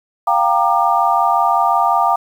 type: chord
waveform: sine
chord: G minor seventh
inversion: third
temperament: equal with one note detuned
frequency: 698.5 / 784 / 932.3 / 1197.3 Hz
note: F5 / G5 / Bb5 / D6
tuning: 0 / 0 / 0 / +33 cents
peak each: -17 dBFS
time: 0.27-2.16 s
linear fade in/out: 5 ms
effects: 7-bit